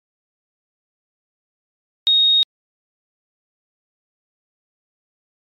sine tone, 3735 Hz, A#7, 3 cents sharp, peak -11 dBFS, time 2.07-2.43 s, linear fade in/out 0 ms, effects MP3 64 kbps

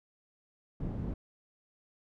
white low-pass noise, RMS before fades -36 dBFS, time 0.8-1.14 s, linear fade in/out 5 ms, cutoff 180 Hz, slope 12 dB/octave, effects none

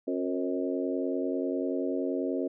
harmonic tone with a mistuned harmonic, 90.3 Hz, F#2, 42 cents flat, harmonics 3 / 4 / 5 / 6 / 7, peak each -31 / -33 / -35 / -37 / -38 dBFS, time 0.07-2.48 s, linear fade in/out 10 ms, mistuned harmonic 5, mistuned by +42 cents, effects none

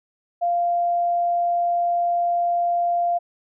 sine tone, 695 Hz, F5, 9 cents flat, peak -18 dBFS, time 0.41-3.19 s, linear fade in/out 20 ms, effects none

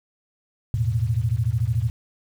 sine chord, E suspended fourth, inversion none, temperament equal, 82.41 / 110 / 123.47 Hz, E2 / A2 / B2, 0 / 0 / 0 cents, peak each -28 / -22 / -24 dBFS, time 0.74-1.9 s, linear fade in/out 0 ms, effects 8-bit

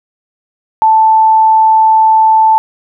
sine tone, 880 Hz, A5, in tune, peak -4 dBFS, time 0.82-2.58 s, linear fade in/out 0 ms, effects none

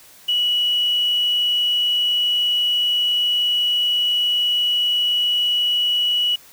sine tone with quantisation, 2933 Hz, F#7, 16 cents flat, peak -16 dBFS, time 0.28-6.36 s, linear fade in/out 10 ms, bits 6, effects white hiss -47 dBFS RMS until 6.52 s

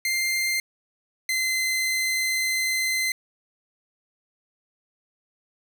sawtooth tone pair in turn, 2097 / 2062 Hz, C7 / C7, +3 / -26 cents, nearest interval unison, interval 29 cents, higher first, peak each -19 dBFS, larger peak neither, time 0.05-0.6 / 1.29-3.12 s, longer second, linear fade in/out 2 ms, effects none

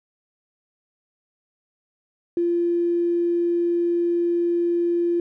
triangle tone with tanh clipping, 344.5 Hz, F4, 24 cents flat, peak -18 dBFS, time 2.37-5.2 s, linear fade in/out 2 ms, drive 3 dB, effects none

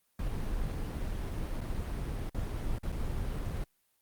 brown noise with dropouts, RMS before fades -34 dBFS, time 0.19-3.64 s, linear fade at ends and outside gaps 2 ms, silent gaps 1.608-1.613 / 2.296-2.346 / 2.785-2.832 / 2.92-2.924 s, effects white hiss -74 dBFS RMS until 4.01 s + Opus 32 kbps

